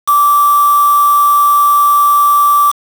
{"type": "tone with quantisation", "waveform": "sine", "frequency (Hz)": 1165, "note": "D6", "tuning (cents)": -14, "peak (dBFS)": -6, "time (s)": [0.07, 2.72], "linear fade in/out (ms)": 20, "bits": 3, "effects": []}